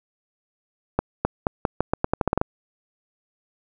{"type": "accelerating click train", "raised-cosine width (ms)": 1, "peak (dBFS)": -5, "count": 13, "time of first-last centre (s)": [0.99, 2.414], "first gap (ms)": 260, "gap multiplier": 0.84, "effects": []}